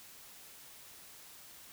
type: silence
effects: white hiss -54 dBFS RMS until 1.72 s